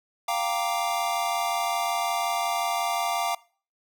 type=chord; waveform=square; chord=G minor seventh; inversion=third; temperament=equal; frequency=698.5 / 784 / 932.3 / 1174.7 Hz; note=F5 / G5 / Bb5 / D6; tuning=0 / 0 / 0 / 0 cents; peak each=-29 / -32 / -32 / -32 dBFS; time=0.28-3.35 s; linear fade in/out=5 ms; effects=noise-tail reverb RT60 0.4 s tail -21 dB re dry